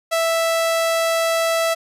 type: tone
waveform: sawtooth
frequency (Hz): 659.3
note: E5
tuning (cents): 0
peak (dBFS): -13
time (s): 0.11-1.75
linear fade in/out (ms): 20
effects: resampled to 32000 Hz